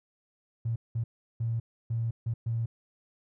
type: tone bursts at uneven times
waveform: triangle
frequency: 115 Hz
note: A#2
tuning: 23 cents flat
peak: -23 dBFS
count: 6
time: 0.65-0.76 / 0.95-1.04 / 1.4-1.6 / 1.9-2.11 / 2.26-2.34 / 2.46-2.66 s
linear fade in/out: 10 ms
effects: tanh soft clip ceiling -25 dBFS